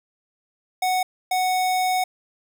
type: tone bursts at uneven times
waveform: square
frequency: 740 Hz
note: F#5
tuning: in tune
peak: -20 dBFS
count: 2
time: 0.82-1.03 / 1.31-2.04 s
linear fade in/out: 5 ms
effects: none